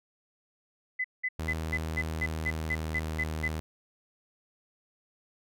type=tone bursts; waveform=sine; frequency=2014 Hz; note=B6; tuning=33 cents sharp; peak=-27 dBFS; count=11; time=0.99-3.484 s; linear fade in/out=10 ms; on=54 ms; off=190 ms
type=tone with pitch glide; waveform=sawtooth; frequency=79.7 to 78.6 Hz; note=D#2 to D#2; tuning=+42 to +18 cents; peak=-28 dBFS; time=1.39-3.6 s; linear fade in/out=0 ms; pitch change=-24 cents; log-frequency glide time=2.17-3.17 s
effects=none